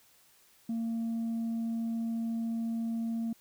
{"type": "tone", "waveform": "sine", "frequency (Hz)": 228.5, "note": "A#3", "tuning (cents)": -34, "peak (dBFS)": -28, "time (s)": [0.69, 3.33], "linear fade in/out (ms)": 5, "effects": ["tanh soft clip ceiling -29 dBFS", "white hiss -63 dBFS RMS until 3.4 s"]}